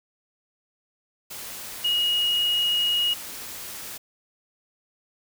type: tone in noise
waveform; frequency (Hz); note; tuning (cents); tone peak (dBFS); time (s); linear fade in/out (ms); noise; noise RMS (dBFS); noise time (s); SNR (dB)
sine; 2883; F#7; -46; -20; 1.84-3.14; 10; white; -37; 1.3-3.98; +14
effects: none